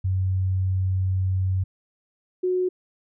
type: tone pair in turn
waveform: sine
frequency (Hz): 93.9 / 366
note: F#2 / F#4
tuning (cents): +26 / -19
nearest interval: 2 octaves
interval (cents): 2355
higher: second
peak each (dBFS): -20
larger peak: neither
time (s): 0.04-1.64 / 2.43-2.69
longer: first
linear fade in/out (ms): 10
effects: none